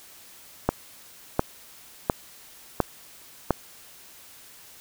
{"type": "click train", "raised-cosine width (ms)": 1, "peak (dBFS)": -5, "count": 5, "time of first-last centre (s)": [0.69, 3.507], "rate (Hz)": 1.42, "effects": ["white hiss -49 dBFS RMS until 4.8 s"]}